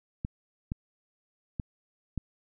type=clicks; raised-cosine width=5 ms; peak=-19 dBFS; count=4; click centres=0.249 / 0.719 / 1.598 / 2.177 s; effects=none